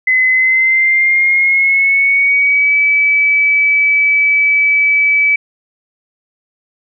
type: tone with pitch glide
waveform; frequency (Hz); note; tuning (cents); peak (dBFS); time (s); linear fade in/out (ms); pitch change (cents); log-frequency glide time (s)
sine; 2034 to 2296; C7 to D7; -50 to -40; -8; 0.07-5.36; 5; +210; 0.31-2.76
effects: none